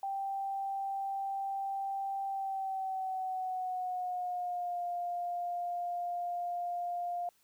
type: tone with pitch glide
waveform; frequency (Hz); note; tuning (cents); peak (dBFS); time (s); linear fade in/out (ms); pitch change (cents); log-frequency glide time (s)
sine; 784 to 702.5; G5 to F5; 0 to +10; -33; 0.03-7.29; 2; -190; 2.26-4.83
effects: white hiss -70 dBFS RMS until 7.43 s